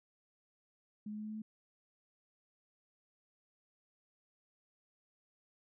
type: tone with pitch steps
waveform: sine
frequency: 210.4 / 211.7 / 213.1 / 214.4 / 215.8 / 217.2 Hz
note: G#3 / G#3 / G#3 / A3 / A3 / A3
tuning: +23 / +33 / +45 / -45 / -33 / -22 cents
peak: -40 dBFS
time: 1.06-1.42 s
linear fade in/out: 5 ms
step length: 60 ms
effects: none